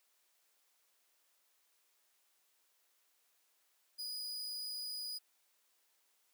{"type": "tone with amplitude modulation", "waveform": "40% pulse", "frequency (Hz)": 4937, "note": "D#8", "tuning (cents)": -14, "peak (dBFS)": -38, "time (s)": [3.98, 5.19], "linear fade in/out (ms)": 20, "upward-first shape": "sine", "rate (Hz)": 119, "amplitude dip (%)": 25, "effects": ["white hiss -75 dBFS RMS until 6.33 s", "high-pass 400 Hz 12 dB/octave"]}